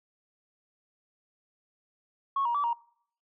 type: tone with pitch steps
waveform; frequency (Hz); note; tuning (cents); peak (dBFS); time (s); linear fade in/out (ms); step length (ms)
sine; 1100 / 947 / 1153 / 940; C#6 / A#5 / D6 / A#5; -14 / +27 / -32 / +14; -24; 2.36-2.732; 5; 93
effects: noise-tail reverb RT60 0.6 s tail -23 dB re dry + tanh soft clip ceiling -20 dBFS